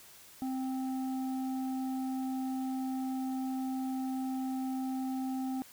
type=tone with low-pass filter; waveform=square; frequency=261.6 Hz; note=C4; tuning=in tune; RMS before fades=-35 dBFS; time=0.42-5.62 s; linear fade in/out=0 ms; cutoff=600 Hz; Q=4.4; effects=white hiss -55 dBFS RMS until 5.72 s